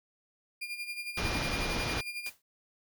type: tone with tremolo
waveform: 35% pulse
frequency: 2410 Hz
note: D7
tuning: 44 cents sharp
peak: -32 dBFS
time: 0.61-2.3 s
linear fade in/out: 10 ms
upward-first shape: sine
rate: 11 Hz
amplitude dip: 65%
type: low-pass noise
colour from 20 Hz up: pink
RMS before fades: -33 dBFS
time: 1.17-2.01 s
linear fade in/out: 5 ms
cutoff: 6100 Hz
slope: 48 dB/octave
type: noise with exponential decay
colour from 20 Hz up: white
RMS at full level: -40 dBFS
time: 2.26-2.42 s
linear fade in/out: 2 ms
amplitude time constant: 33 ms
effects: none